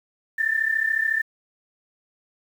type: tone pair together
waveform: sine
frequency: 1760 / 1793.9 Hz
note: A6 / A6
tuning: 0 / +33 cents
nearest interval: unison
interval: 33 cents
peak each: -24 / -22 dBFS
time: 0.38-1.22 s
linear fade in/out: 10 ms
effects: 8-bit